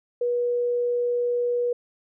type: tone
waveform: sine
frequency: 484.2 Hz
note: B4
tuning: 34 cents flat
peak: -21 dBFS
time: 0.21-1.73 s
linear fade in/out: 5 ms
effects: none